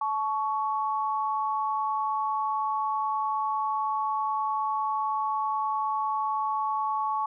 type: tone pair together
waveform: sine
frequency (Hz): 865.6 / 1116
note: A5 / C#6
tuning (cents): -29 / +11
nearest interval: major third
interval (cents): 440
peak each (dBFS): -28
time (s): 0.01-7.26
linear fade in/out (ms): 5
effects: none